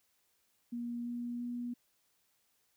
sine tone with pitch steps, 238.3 / 240.1 / 241.9 Hz, A#3 / B3 / B3, +38 / -49 / -36 cents, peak -36 dBFS, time 0.72-1.74 s, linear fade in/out 10 ms, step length 340 ms, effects white hiss -75 dBFS RMS until 2.76 s

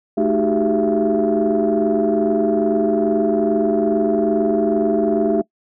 sine tone cluster, 217.4 / 309.2 / 375.8 / 398.2 / 671 Hz, A3 / D#4 / F#4 / G4 / E5, -21 / -11 / +27 / +27 / +31 cents, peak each -20 dBFS, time 0.17-5.42 s, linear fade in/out 10 ms, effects noise-tail reverb RT60 0.1 s tail -22 dB re dry + tanh soft clip ceiling -8 dBFS

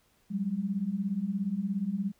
sine beating tone pair, 185.3 / 202.3 Hz, F#3 / G#3, +3 / -45 cents, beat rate 17 Hz, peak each -33 / -30 dBFS, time 0.3-2.12 s, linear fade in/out 20 ms, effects pink hiss -68 dBFS RMS until 2.19 s

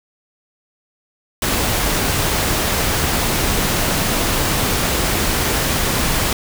pink noise, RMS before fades -18 dBFS, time 1.42-6.33 s, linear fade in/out 2 ms, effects none

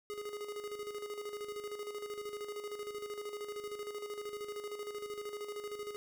square tone with tremolo, 415.3 Hz, G#4, in tune, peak -39 dBFS, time 0.1-5.96 s, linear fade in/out 0 ms, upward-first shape square, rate 13 Hz, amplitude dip 55%, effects none

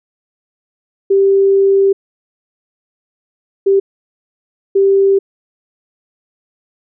sine tone bursts at uneven times, 392 Hz, G4, in tune, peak -7 dBFS, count 3, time 1.1-1.93 / 3.66-3.8 / 4.75-5.19 s, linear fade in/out 10 ms, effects none

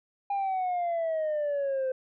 sine exponential sweep, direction down, 809 to 515 Hz, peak -24 dBFS, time 0.3-1.92 s, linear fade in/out 5 ms, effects tanh soft clip ceiling -25 dBFS

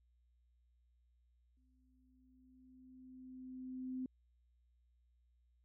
sine tone with exponential growth, 257.2 Hz, C4, 30 cents flat, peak -38 dBFS, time 1.57-4.06 s, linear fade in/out 2 ms, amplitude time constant 540 ms, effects added 60 Hz sine -70 dBFS peak until 5.64 s

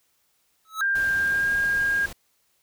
square tone with exponential growth, 1295 Hz, E6, 31 cents flat, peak -23 dBFS, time 0.65-0.81 s, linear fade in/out 1 ms, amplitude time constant 34 ms
sine tone with pitch glide, 1593 to 1619.9 Hz, G6 to G#6, +27 to -44 cents, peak -20 dBFS, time 0.81-2.06 s, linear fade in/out 5 ms, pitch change +29 cents, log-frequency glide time 1.13-1.52 s
pink noise, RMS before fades -39 dBFS, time 0.95-2.13 s, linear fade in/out 5 ms
effects white hiss -68 dBFS RMS until 2.62 s

